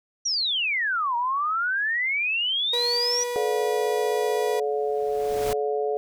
sine exponential two-way sweep, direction down then up, 5920 to 932.3 to 5920 Hz, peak -22 dBFS, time 0.25-3.24 s, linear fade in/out 10 ms, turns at 1.16 s
35% pulse tone with pitch glide, 481.2 to 485.9 Hz, B4 to B4, -45 to -28 cents, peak -25 dBFS, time 2.73-4.6 s, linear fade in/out 5 ms, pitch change +17 cents, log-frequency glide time 3.01-3.13 s
harmonic tone, 143.4 Hz, D3, 41 cents flat, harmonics 3 / 4 / 5, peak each -24 / -31 / -30 dBFS, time 3.36-5.97 s, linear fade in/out 0 ms
pink noise with exponential growth, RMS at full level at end -31 dBFS, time 4.61-5.53 s, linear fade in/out 1 ms, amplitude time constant 200 ms
effects none

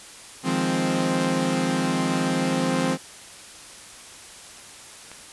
sawtooth chord, F minor seventh, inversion third, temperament equal, 155.56 / 174.61 / 207.7 / 261.6 Hz, Eb3 / F3 / Ab3 / C4, 0 / 0 / 0 / 0 cents, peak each -26 / -23 / -26 / -20 dBFS, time 0.43-2.98 s, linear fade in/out 50 ms
clicks, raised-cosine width 0.3 ms, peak -24 dBFS, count 2, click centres 2.524 / 5.116 s
effects white hiss -43 dBFS RMS until 5.32 s + resampled to 24000 Hz

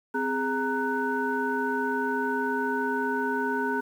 sine tone cluster, 259.8 / 414.8 / 929 / 1491 Hz, C4 / G#4 / A#5 / F#6, -12 / -2 / -6 / +13 cents, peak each -30 dBFS, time 0.14-3.81 s, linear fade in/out 10 ms, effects tanh soft clip ceiling -14 dBFS + 9-bit

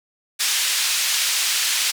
pink band-pass noise, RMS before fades -21 dBFS, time 0.39-1.92 s, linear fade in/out 20 ms, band 2700 to 10000 Hz, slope 12 dB/octave, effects none

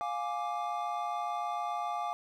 triangle chord, D diminished, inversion first, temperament equal with one note detuned, 703.7 / 830.6 / 1174.7 Hz, F5 / Ab5 / D6, +13 / 0 / 0 cents, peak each -34 / -35 / -35 dBFS, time 0.01-2.13 s, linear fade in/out 0 ms, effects none

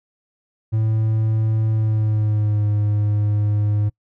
triangle tone with pitch glide, 110 to 104.37 Hz, A2 to G#2, 0 to +9 cents, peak -14 dBFS, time 0.72-3.9 s, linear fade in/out 20 ms, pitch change -91 cents, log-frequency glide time 1.71-2.66 s, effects noise-tail reverb RT60 0.1 s tail -25 dB re dry

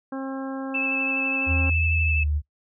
harmonic tone, 267.9 Hz, C4, 41 cents sharp, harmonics 1 / 2 / 3 / 4 / 5 / 6, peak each -29 / -35 / -39 / -41 / -43 / -45 dBFS, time 0.12-1.7 s, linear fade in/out 5 ms
sine tone with vibrato, 2624 Hz, E7, 9 cents flat, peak -23 dBFS, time 0.74-2.24 s, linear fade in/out 10 ms, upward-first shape triangle, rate 12 Hz, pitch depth 20 cents each way
sine tone with pitch glide, 81.4 to 74.21 Hz, E2 to D2, -21 to +19 cents, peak -21 dBFS, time 1.46-2.42 s, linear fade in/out 50 ms, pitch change -160 cents, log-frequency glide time 1.99-2.27 s
effects noise-tail reverb RT60 0.1 s tail -19 dB re dry

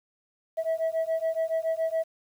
sine beating tone pair, 646 / 653.1 Hz, E5 / E5, -35 / -16 cents, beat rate 7.1 Hz, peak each -26 dBFS, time 0.57-2.04 s, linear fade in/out 20 ms, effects tanh soft clip ceiling -22 dBFS + 9-bit

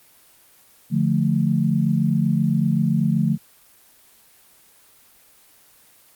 sine chord, D minor, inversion none, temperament equal, 146.83 / 174.61 / 220 Hz, D3 / F3 / A3, 0 / 0 / 0 cents, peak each -21 dBFS, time 0.9-3.38 s, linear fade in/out 50 ms, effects white hiss -53 dBFS RMS until 6.15 s + Opus 24 kbps

